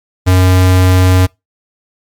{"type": "tone", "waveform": "square", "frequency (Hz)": 92.2, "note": "F#2", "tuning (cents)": -6, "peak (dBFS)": -6, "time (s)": [0.26, 1.27], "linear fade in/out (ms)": 20, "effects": ["noise-tail reverb RT60 0.2 s tail -24 dB re dry", "MP3 96 kbps"]}